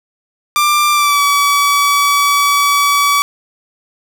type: tone with pitch glide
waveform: sawtooth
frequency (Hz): 1186 to 1142.3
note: D6 to D6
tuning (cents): +17 to -48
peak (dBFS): -6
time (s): 0.56-3.22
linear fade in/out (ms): 0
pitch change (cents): -65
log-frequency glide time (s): 0.92-1.22
effects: none